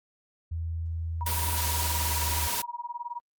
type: tone with pitch glide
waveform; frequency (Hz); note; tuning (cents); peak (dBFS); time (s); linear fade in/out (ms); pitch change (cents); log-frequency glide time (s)
sine; 82.41 to 78.19; E2 to D#2; 0 to +9; -29; 0.51-2.48; 10; -91; 1.15-2.21
type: tone with tremolo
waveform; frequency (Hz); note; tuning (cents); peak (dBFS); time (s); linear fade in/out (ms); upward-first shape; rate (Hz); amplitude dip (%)
sine; 957; A#5; +45; -30; 1.21-3.2; 0; sine; 19; 95
type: noise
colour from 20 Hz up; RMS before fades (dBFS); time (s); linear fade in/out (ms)
white; -30; 1.26-2.62; 5
effects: Opus 48 kbps